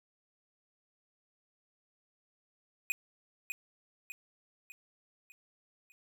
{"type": "tone with echo", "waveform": "square", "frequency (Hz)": 2489, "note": "D#7", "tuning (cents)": 0, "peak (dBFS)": -29, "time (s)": [2.9, 2.92], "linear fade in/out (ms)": 0, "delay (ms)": 600, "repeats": 5, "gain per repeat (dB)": -6, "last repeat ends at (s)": 5.92, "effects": []}